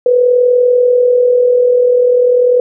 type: tone with amplitude modulation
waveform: sine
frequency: 493.9 Hz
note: B4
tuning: in tune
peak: -4 dBFS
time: 0.06-2.6 s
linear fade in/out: 2 ms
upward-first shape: sine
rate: 40.3 Hz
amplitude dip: 50%
effects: none